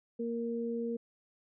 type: tone pair together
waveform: sine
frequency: 233.1 / 466.2 Hz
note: A#3 / A#4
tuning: 0 / 0 cents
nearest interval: octave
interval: 1200 cents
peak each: -35 / -35 dBFS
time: 0.19-0.97 s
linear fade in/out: 10 ms
effects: none